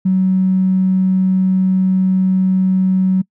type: tone with tanh clipping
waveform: triangle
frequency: 187.5 Hz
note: F#3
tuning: 23 cents sharp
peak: -10 dBFS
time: 0.05-3.22 s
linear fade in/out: 10 ms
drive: 2 dB
effects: noise-tail reverb RT60 0.1 s tail -25 dB re dry